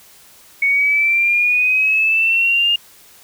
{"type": "exponential sweep", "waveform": "sine", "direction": "up", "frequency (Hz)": [2217, 2834], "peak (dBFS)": -12, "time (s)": [0.62, 2.76], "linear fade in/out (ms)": 5, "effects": ["white hiss -46 dBFS RMS until 3.23 s"]}